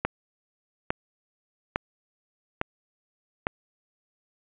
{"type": "click train", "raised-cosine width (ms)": 0.5, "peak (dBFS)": -9, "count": 5, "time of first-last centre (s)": [0.05, 3.469], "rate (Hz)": 1.17, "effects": ["resampled to 8000 Hz", "8-bit"]}